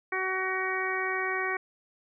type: harmonic tone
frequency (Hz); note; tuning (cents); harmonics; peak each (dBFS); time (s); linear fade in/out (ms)
376.3; F#4; +29; 1 / 2 / 3 / 4 / 5 / 6; -34 / -37 / -35 / -36 / -32 / -35; 0.12-1.57; 5
effects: none